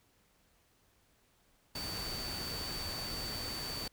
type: tone in noise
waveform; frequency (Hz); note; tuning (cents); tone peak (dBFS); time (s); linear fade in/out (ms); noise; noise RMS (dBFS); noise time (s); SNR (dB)
sine; 4561; C#8; +49; -40; 1.75-3.88; 5; pink; -42; 1.75-3.88; -1
effects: pink hiss -70 dBFS RMS until 3.92 s